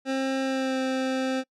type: tone with pitch glide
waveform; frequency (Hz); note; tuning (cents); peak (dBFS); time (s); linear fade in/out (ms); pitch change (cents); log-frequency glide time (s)
25% pulse; 266.5 to 261.8; C4 to C4; +32 to +1; -21; 0.05-1.44; 50; -31; 0.42-0.79
effects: noise-tail reverb RT60 0.1 s tail -25 dB re dry + low-pass 6000 Hz 12 dB/octave